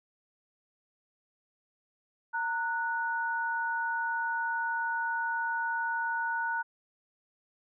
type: tone pair together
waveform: sine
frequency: 919.2 / 1472 Hz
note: A#5 / F#6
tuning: -25 / -9 cents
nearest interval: minor sixth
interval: 816 cents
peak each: -32 / -31 dBFS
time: 2.33-6.63 s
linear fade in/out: 20 ms
effects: none